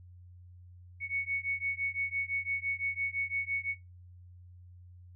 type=beating tone pair; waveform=sine; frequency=2217 / 2222.9 Hz; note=C#7 / C#7; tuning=0 / +4 cents; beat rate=5.9 Hz; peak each=-34 / -35 dBFS; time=1-3.75 s; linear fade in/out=50 ms; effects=noise-tail reverb RT60 0.2 s tail -18 dB re dry + added 89 Hz sine -50 dBFS peak until 5.15 s